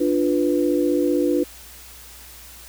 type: chord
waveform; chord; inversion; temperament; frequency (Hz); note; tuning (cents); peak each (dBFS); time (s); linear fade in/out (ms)
sine; B diminished; first; equal; 293.7 / 349.2 / 493.9; D4 / F4 / B4; 0 / 0 / 0; -20 / -21 / -23; 0-1.44; 10
effects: added 60 Hz sine -47 dBFS peak until 2.68 s + white hiss -43 dBFS RMS until 2.68 s